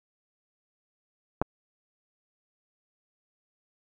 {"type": "clicks", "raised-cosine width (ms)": 1, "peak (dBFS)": [-9, -26], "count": 2, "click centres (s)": [1.416, 1.423], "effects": []}